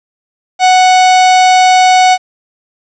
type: tone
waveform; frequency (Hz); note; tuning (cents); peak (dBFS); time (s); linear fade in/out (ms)
45% pulse; 740; F#5; 0; -4; 0.59-2.18; 50
effects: resampled to 16000 Hz + 7-bit